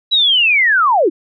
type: linear sweep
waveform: sine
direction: down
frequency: 3951 to 276.1 Hz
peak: -9 dBFS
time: 0.11-1.1 s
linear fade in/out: 20 ms
effects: none